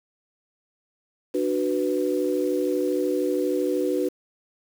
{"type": "chord", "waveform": "sine", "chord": "B minor", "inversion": "first", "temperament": "equal with one note detuned", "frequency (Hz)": [297.1, 370, 493.9], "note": ["D4", "F#4", "B4"], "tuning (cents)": [20, 0, 0], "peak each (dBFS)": [-26, -25, -26], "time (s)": [1.34, 4.09], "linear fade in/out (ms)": 10, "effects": ["7-bit"]}